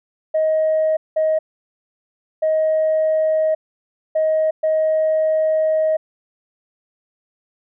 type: tone bursts at uneven times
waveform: sine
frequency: 629 Hz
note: D#5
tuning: 19 cents sharp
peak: -13 dBFS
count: 5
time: 0.34-0.97 / 1.16-1.39 / 2.42-3.55 / 4.15-4.51 / 4.63-5.97 s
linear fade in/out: 10 ms
effects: tanh soft clip ceiling -11 dBFS